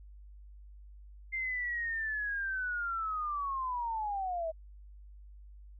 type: linear sweep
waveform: sine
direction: down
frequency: 2103 to 630 Hz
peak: -32 dBFS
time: 1.32-4.52 s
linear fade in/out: 20 ms
effects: added 50 Hz sine -49 dBFS peak until 5.79 s